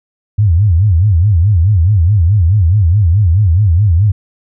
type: tone with vibrato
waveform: sine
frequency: 93.3 Hz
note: F#2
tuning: 15 cents sharp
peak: -6 dBFS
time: 0.38-4.12 s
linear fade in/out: 10 ms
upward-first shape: sine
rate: 4.7 Hz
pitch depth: 260 cents each way
effects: none